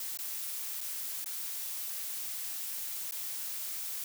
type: noise with dropouts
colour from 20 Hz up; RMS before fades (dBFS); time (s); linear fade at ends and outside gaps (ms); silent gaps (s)
blue; -38; 0-4.04; 2; 0.173-0.188 / 0.807-0.812 / 1.244-1.259 / 3.111-3.121
effects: none